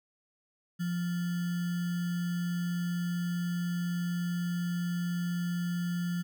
sine tone with sample-and-hold, 174.61 Hz, F3, in tune, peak -29 dBFS, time 0.79-6.23 s, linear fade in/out 20 ms, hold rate 1575 Hz, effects none

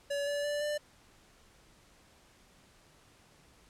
square tone with pitch steps, 569 / 576.9 / 585 / 593.2 Hz, C#5 / D5 / D5 / D5, +45 / -31 / -7 / +17 cents, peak -32 dBFS, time 0.1-0.78 s, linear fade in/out 10 ms, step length 170 ms, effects pink hiss -62 dBFS RMS until 3.69 s + low-pass 10000 Hz 12 dB/octave

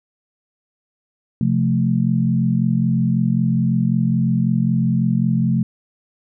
sine chord, F major, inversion second, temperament equal, 130.81 / 174.61 / 220 Hz, C3 / F3 / A3, 0 / 0 / 0 cents, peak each -19 dBFS, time 1.41-5.63 s, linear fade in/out 2 ms, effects none

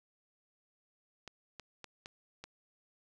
clicks, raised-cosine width 0.2 ms, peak -28 dBFS, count 5, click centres 1.277 / 1.597 / 1.843 / 2.059 / 2.44 s, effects none

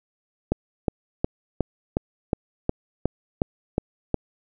click train, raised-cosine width 2 ms, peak -7 dBFS, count 11, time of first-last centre 0.52-4.143 s, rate 2.76 Hz, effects none

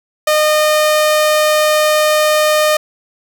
sawtooth tone, 611 Hz, D#5, 32 cents flat, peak -6 dBFS, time 0.27-2.77 s, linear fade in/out 5 ms, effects none

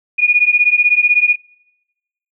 sine beating tone pair, 2442 / 2458 Hz, D#7 / D#7, -33 / -22 cents, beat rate 16 Hz, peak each -12 dBFS, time 0.18-1.36 s, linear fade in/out 20 ms, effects noise-tail reverb RT60 1.0 s tail -26 dB re dry

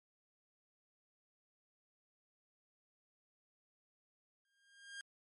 sawtooth tone with exponential growth, 1610 Hz, G6, 46 cents sharp, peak -40 dBFS, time 4.45-5.01 s, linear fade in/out 1 ms, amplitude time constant 120 ms, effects MP3 48 kbps

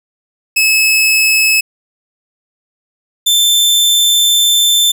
sawtooth tone pair in turn, 2590 / 3547 Hz, E7 / A7, -31 / +13 cents, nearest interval perfect fourth, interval 544 cents, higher second, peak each -5 dBFS, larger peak neither, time 0.56-1.61 / 3.26-4.92 s, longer second, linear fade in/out 10 ms, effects none

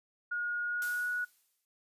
sine tone with pitch glide, 1437 to 1463.8 Hz, F6 to F#6, +49 to -19 cents, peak -31 dBFS, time 0.31-1.25 s, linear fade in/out 10 ms, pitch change +32 cents, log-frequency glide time 0.66-1.08 s
blue noise with exponential decay, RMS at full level -40 dBFS, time 0.82-1.65 s, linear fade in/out 0 ms, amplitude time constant 180 ms
effects noise-tail reverb RT60 0.2 s tail -26 dB re dry + resampled to 32000 Hz

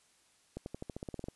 accelerating click train, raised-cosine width 2 ms, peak -26 dBFS, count 12, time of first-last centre 0.57-1.285 s, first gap 91 ms, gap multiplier 0.93, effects white hiss -68 dBFS RMS until 1.35 s + resampled to 24000 Hz

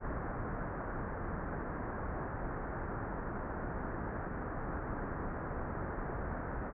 pink low-pass noise, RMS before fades -39 dBFS, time 0-6.73 s, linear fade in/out 50 ms, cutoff 1700 Hz, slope 48 dB/octave, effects none

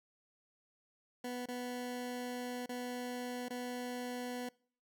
20% pulse tone with dropouts, 246.9 Hz, B3, in tune, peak -34 dBFS, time 1.24-4.49 s, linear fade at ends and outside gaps 5 ms, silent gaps 1.459-1.484 / 2.661-2.691 / 3.485-3.504 s, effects noise-tail reverb RT60 0.5 s tail -25 dB re dry

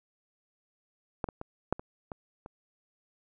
clicks, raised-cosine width 1 ms, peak -16 / -23 / -24 / -12 / -26 / -24 / -29 dBFS, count 7, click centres 1.242 / 1.288 / 1.414 / 1.726 / 1.795 / 2.118 / 2.461 s, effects none

